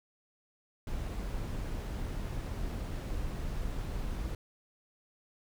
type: noise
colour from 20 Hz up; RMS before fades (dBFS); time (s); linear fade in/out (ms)
brown; -36; 0.87-4.35; 2
effects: none